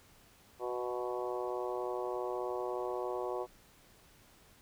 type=harmonic tone with a mistuned harmonic; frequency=123.4 Hz; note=B2; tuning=1 cent flat; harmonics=3 / 4 / 5 / 6 / 7 / 8 / 9; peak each=-38 / -40 / -42 / -44 / -45 / -46 / -47 dBFS; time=0.59-3.47 s; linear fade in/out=50 ms; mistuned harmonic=6; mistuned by=-26 cents; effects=pink hiss -62 dBFS RMS until 4.61 s